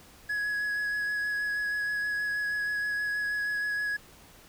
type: tone with vibrato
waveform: triangle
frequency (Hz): 1677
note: G#6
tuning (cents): +16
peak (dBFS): -26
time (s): 0.29-3.97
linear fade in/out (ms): 10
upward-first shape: sine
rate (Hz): 6.3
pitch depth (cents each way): 13
effects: pink hiss -54 dBFS RMS until 4.48 s